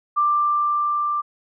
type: tone with level ramp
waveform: sine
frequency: 1182 Hz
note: D6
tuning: 11 cents sharp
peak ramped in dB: -15 to -20 dBFS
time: 0.16-1.22 s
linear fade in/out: 20 ms
effects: none